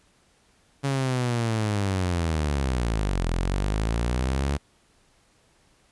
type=linear two-way sweep; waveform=sawtooth; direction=down then up; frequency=140 to 41.2 to 72 Hz; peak=-19 dBFS; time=0.83-4.58 s; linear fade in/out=20 ms; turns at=3.28 s; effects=pink hiss -62 dBFS RMS until 5.91 s + resampled to 24000 Hz